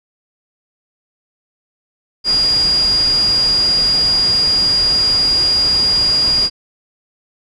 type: tone in noise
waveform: sine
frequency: 4843 Hz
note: D#8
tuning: 48 cents flat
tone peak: -11 dBFS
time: 2.24-6.5 s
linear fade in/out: 50 ms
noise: pink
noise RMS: -26 dBFS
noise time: 2.24-6.5 s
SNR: +12 dB
effects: resampled to 24000 Hz